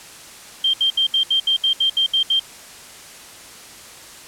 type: tone bursts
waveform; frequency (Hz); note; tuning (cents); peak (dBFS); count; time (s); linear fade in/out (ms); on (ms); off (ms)
sine; 3167; G7; +17; -14; 11; 0.64-2.396; 5; 96; 70
effects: white hiss -40 dBFS RMS until 4.27 s + low-pass 10000 Hz 12 dB/octave